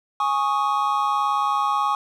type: chord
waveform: triangle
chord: Ab suspended fourth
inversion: none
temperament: just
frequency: 830.6 / 1107.5 / 1245.9 Hz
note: Ab5 / Db6 / Eb6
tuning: 0 / -2 / +2 cents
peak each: -22 / -20 / -24 dBFS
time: 0.2-1.95 s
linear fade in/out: 2 ms
effects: none